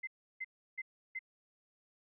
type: tone bursts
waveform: sine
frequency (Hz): 2068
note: C7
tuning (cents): -21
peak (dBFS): -37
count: 4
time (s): 0.03-1.192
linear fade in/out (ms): 10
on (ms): 43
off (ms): 330
effects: none